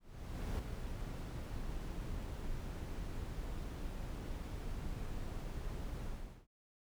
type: noise with ADSR envelope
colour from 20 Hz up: brown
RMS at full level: -37 dBFS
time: 0-6.47 s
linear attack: 590 ms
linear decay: 6 ms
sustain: -5 dB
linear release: 420 ms
effects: none